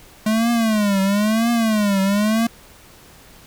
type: tone with vibrato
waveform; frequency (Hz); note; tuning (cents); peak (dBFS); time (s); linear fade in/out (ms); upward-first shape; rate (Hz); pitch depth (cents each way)
square; 213.3; G#3; +46; -16; 0.26-2.47; 5; triangle; 1; 190
effects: pink hiss -46 dBFS RMS until 3.46 s